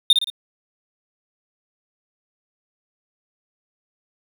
triangle tone with echo, 3644 Hz, A#7, 40 cents flat, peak -7 dBFS, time 0.1-0.13 s, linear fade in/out 2 ms, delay 57 ms, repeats 3, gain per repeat -6 dB, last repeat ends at 0.301 s, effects 8-bit

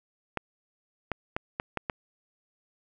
clicks, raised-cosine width 0.5 ms, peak -14 dBFS, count 6, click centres 0.373 / 1.117 / 1.365 / 1.599 / 1.773 / 1.898 s, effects none

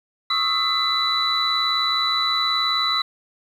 sine tone cluster, 1110 / 1255 / 1334 / 2020 / 3963 Hz, C#6 / D#6 / E6 / B6 / B7, +2 / +15 / +20 / +39 / +5 cents, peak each -29 / -25 / -29 / -29 / -20 dBFS, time 0.3-3.02 s, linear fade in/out 5 ms, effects tanh soft clip ceiling -8 dBFS + 8-bit

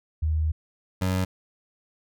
sine / 25% pulse tone pair in turn, 78.2 / 93.17 Hz, D#2 / F#2, +9 / +13 cents, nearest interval minor third, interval 304 cents, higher second, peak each -21 / -19 dBFS, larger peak second, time 0.22-0.52 / 1.01-1.25 s, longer first, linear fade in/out 10 ms, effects none

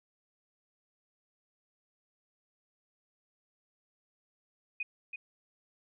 sine tone with echo, 2489 Hz, D#7, in tune, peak -32 dBFS, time 4.8-4.83 s, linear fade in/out 5 ms, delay 330 ms, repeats 1, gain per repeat -6 dB, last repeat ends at 5.16 s, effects none

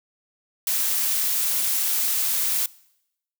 blue noise, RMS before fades -23 dBFS, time 0.67-2.66 s, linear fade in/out 2 ms, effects noise-tail reverb RT60 0.8 s tail -22 dB re dry

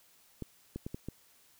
clicks, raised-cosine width 3 ms, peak -25 dBFS, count 5, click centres 0.423 / 0.76 / 0.865 / 0.945 / 1.086 s, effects white hiss -64 dBFS RMS until 1.59 s

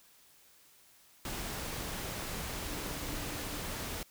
sine tone in noise, 294.7 Hz, D4, 6 cents sharp, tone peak -47 dBFS, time 2.63-3.58 s, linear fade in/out 2 ms, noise pink, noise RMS -39 dBFS, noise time 1.25-4.03 s, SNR -11 dB, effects white hiss -62 dBFS RMS until 4.1 s

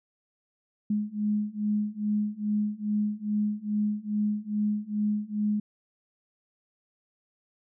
sine beating tone pair, 208.4 / 210.8 Hz, G#3 / G#3, +6 / +26 cents, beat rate 2.4 Hz, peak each -29 / -28 dBFS, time 0.9-5.6 s, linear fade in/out 5 ms, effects none

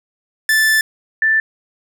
45% pulse / sine tone pair in turn, 1756 / 1767.2 Hz, A6 / A6, -4 / +7 cents, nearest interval unison, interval 11 cents, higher second, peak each -11 dBFS, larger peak neither, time 0.49-0.81 / 1.22-1.4 s, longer first, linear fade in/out 2 ms, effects none

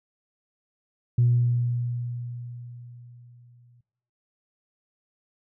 sine tone with exponential decay, 120.8 Hz, B2, 38 cents flat, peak -15 dBFS, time 1.18-3.81 s, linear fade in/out 5 ms, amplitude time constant 570 ms, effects noise-tail reverb RT60 0.7 s tail -20 dB re dry + tanh soft clip ceiling -12 dBFS

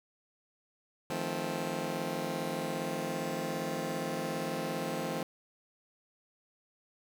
15% pulse chord, F dominant seventh, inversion third, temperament just, 157.15 / 174.61 / 218.3 / 261.9 Hz, Eb3 / F3 / A3 / C4, +18 / 0 / -13 / +2 cents, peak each -33 dBFS, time 1.1-5.23 s, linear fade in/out 2 ms, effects none

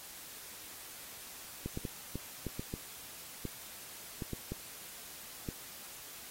clicks, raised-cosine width 3 ms, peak -24 dBFS, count 12, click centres 1.66 / 1.774 / 1.852 / 2.156 / 2.467 / 2.595 / 2.739 / 3.453 / 4.222 / 4.333 / 4.52 / 5.488 s, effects white hiss -49 dBFS RMS until 6.3 s + AAC 48 kbps

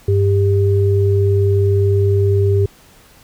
sine tone pair together, 98.43 / 397.6 Hz, G2 / G4, +8 / +25 cents, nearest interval 2 octaves, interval 2417 cents, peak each -12 / -16 dBFS, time 0.08-2.66 s, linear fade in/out 5 ms, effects pink hiss -47 dBFS RMS until 3.23 s

